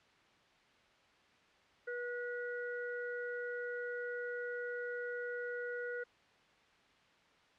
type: harmonic tone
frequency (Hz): 485.2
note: B4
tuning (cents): -31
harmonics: 1 / 3 / 4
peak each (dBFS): -40 / -42 / -51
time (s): 1.87-6.04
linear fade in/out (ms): 10
effects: white hiss -66 dBFS RMS until 7.58 s + low-pass 3000 Hz 12 dB/octave